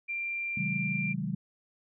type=tone; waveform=sine; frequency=2373 Hz; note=D7; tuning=17 cents sharp; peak=-31 dBFS; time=0.08-1.14 s; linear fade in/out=20 ms
type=chord; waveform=sine; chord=Ab dominant seventh; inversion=first; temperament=just; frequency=129.78 / 155.74 / 186.89 / 207.7 Hz; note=C3 / Eb3 / Gb3 / Ab3; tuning=-14 / +2 / +18 / 0 cents; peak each=-38 / -35 / -34 / -37 dBFS; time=0.57-1.35 s; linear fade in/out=5 ms
effects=none